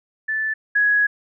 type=tone pair in turn; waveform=sine; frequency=1752 / 1670.7 Hz; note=A6 / G#6; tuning=-8 / +10 cents; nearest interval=minor second; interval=82 cents; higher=first; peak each=-20 / -14 dBFS; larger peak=second; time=0.28-0.54 / 0.75-1.07 s; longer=second; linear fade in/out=10 ms; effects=none